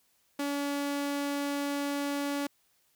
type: tone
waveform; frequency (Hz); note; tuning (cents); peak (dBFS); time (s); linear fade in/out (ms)
sawtooth; 284.4; C#4; +45; -26; 0.39-2.47; 5
effects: white hiss -70 dBFS RMS until 2.95 s